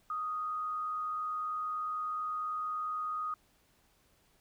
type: tone with frequency modulation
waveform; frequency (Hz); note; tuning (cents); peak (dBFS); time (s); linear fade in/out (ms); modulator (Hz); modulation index
sine; 1244.5; D#6; 0; -33; 0.1-3.34; 2; 104; 0.25
effects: pink hiss -69 dBFS RMS until 4.4 s